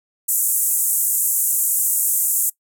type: band-pass noise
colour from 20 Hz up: white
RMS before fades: -19 dBFS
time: 0.28-2.5 s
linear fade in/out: 10 ms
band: 7200 to 15000 Hz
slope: 48 dB/octave
effects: noise-tail reverb RT60 0.1 s tail -21 dB re dry